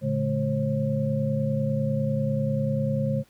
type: tone cluster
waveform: sine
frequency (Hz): 113.5 / 143.5 / 213.8 / 536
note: A#2 / D3 / A3 / C5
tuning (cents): -46 / -40 / -49 / +42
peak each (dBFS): -30 / -26 / -28 / -29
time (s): 0.01-3.24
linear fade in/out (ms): 50
effects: pink hiss -61 dBFS RMS until 3.29 s + high-pass 60 Hz 12 dB/octave